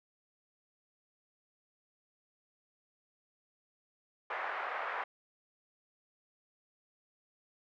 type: band-pass noise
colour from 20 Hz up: white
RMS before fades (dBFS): -38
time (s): 4.3-5.04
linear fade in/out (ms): 5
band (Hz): 550 to 1800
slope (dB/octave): 24
effects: none